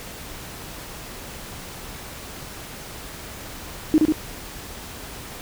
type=tone with echo; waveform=sine; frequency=310.5 Hz; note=D#4; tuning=3 cents flat; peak=-11 dBFS; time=3.94-3.98 s; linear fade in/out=0 ms; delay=71 ms; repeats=2; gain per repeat=-2 dB; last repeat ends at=4.122 s; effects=pink hiss -37 dBFS RMS until 5.41 s